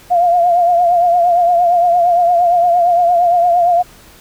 sine tone with vibrato, 698.5 Hz, F5, in tune, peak -8 dBFS, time 0.1-3.83 s, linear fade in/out 20 ms, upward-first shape triangle, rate 8.7 Hz, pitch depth 63 cents each way, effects pink hiss -42 dBFS RMS until 4.2 s

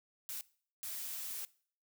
blue noise bursts at uneven times, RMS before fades -42 dBFS, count 2, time 0.29-0.41 / 0.83-1.45 s, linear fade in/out 0 ms, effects noise-tail reverb RT60 0.5 s tail -21 dB re dry

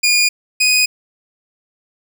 20% pulse tone pair in turn, 2434 / 2492 Hz, D#7 / D#7, -39 / +2 cents, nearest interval unison, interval 41 cents, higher second, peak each -6 dBFS, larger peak neither, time 0.03-0.29 / 0.6-0.86 s, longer neither, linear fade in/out 10 ms, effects none

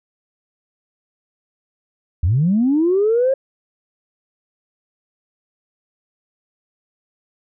sine linear sweep, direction up, 73.42 to 546 Hz, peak -12 dBFS, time 2.23-3.34 s, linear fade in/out 5 ms, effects tanh soft clip ceiling -8 dBFS

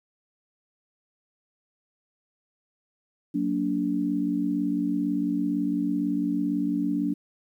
sine chord, Gb augmented, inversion none, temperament just, 185 / 231.2 / 289.1 Hz, Gb3 / Bb3 / D4, 0 / -14 / -27 cents, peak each -30 / -30 / -25 dBFS, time 3.34-7.14 s, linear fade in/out 10 ms, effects 10-bit

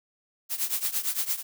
blue noise with tremolo, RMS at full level -25 dBFS, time 0.49-1.43 s, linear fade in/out 50 ms, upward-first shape triangle, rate 8.8 Hz, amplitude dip 90%, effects none

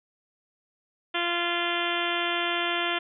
harmonic tone, 345.7 Hz, F4, 18 cents flat, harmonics 1 / 2 / 3 / 4 / 5 / 6 / 7 / 8 / 9 / 10, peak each -33 / -33 / -35 / -33 / -34 / -35 / -36 / -35 / -33 / -36 dBFS, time 1.14-2.99 s, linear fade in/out 10 ms, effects none

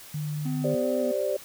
sine tone, 150.5 Hz, D3, 43 cents sharp, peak -28 dBFS, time 0.14-0.75 s, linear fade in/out 5 ms
triangle tone with vibrato, 251.8 Hz, B3, 34 cents sharp, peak -27 dBFS, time 0.45-1.12 s, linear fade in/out 10 ms, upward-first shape square, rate 2.6 Hz, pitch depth 18 cents each way
sine chord, G suspended fourth, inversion none, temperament equal, 392 / 523.3 / 587.3 Hz, G4 / C5 / D5, 0 / 0 / 0 cents, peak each -31 / -29 / -27 dBFS, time 0.64-1.37 s, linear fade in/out 5 ms
effects white hiss -46 dBFS RMS until 1.44 s

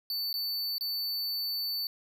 square tone with dropouts, 4500 Hz, C#8, 25 cents sharp, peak -31 dBFS, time 0.1-1.87 s, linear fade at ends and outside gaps 1 ms, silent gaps 0.329-0.34 / 0.782-0.809 s, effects none

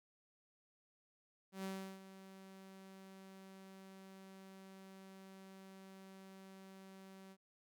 sawtooth tone with ADSR envelope, 191.7 Hz, G3, 38 cents flat, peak -37 dBFS, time 1.52-7.37 s, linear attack 120 ms, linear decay 350 ms, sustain -14 dB, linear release 55 ms, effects none

